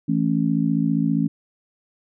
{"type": "chord", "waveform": "sine", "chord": "A major", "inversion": "second", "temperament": "just", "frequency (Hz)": [165, 220, 275], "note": ["E3", "A3", "C#4"], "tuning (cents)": [2, 0, -14], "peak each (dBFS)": -22, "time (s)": [0.08, 1.28], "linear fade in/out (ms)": 10, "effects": []}